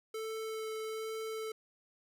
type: tone with vibrato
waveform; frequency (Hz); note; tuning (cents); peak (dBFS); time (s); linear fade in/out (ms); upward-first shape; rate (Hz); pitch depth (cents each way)
square; 439.9; A4; 0; -38; 0.14-1.52; 5; sine; 1.2; 8
effects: none